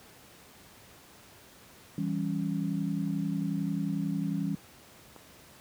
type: chord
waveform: sine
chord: C# diminished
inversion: first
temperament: equal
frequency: 164.81 / 196 / 277.2 Hz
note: E3 / G3 / C#4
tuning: 0 / 0 / 0 cents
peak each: -32 / -32 / -34 dBFS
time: 1.98-4.55 s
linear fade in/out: 2 ms
type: click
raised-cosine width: 1 ms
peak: -33 dBFS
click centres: 5.163 s
effects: pink hiss -54 dBFS RMS until 5.6 s + high-pass 80 Hz 12 dB/octave